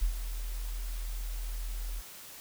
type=tone with ADSR envelope; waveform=sine; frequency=40.93 Hz; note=E1; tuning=12 cents flat; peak=-22 dBFS; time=0.01-2.02 s; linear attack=19 ms; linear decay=95 ms; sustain=-11 dB; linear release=36 ms; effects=white hiss -48 dBFS RMS until 2.4 s